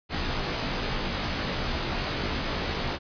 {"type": "noise with comb filter", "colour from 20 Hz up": "pink", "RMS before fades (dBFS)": -29, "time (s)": [0.09, 2.99], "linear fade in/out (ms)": 50, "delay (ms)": 19, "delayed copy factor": -0.8, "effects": ["resampled to 11025 Hz"]}